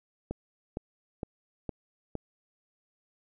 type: click train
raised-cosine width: 2 ms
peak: -20 dBFS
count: 5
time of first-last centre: 0.31-2.153 s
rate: 2.17 Hz
effects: none